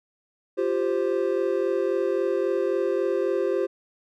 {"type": "chord", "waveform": "triangle", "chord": "F suspended second", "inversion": "none", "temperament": "just", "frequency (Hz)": [349.2, 392.9, 523.8], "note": ["F4", "G4", "C5"], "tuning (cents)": [0, 4, 2], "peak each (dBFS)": [-25, -23, -25], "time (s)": [0.57, 3.67], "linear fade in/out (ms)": 20, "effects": []}